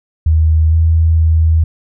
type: tone with pitch steps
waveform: sine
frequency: 79.2 / 81.2 / 80.5 Hz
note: D#2 / E2 / E2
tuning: +31 / -26 / -41 cents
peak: -7 dBFS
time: 0.26-1.64 s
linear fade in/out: 5 ms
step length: 460 ms
effects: none